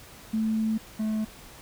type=tone pair in turn; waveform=sine / triangle; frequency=220 / 216.8 Hz; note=A3 / A3; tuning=0 / -25 cents; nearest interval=unison; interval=25 cents; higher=first; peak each=-23 dBFS; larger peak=neither; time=0.33-0.78 / 0.99-1.25 s; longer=first; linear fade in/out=10 ms; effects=pink hiss -48 dBFS RMS until 1.61 s